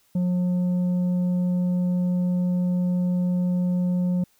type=tone with tanh clipping; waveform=sine; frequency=179.4 Hz; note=F3; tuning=47 cents sharp; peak=-21 dBFS; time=0.15-4.24 s; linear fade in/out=5 ms; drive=5 dB; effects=white hiss -63 dBFS RMS until 4.39 s